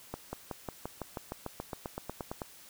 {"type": "accelerating click train", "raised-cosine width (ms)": 1, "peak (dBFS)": -22, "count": 17, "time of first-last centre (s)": [0.14, 2.418], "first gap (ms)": 190, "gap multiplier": 0.96, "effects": ["white hiss -54 dBFS RMS until 2.69 s"]}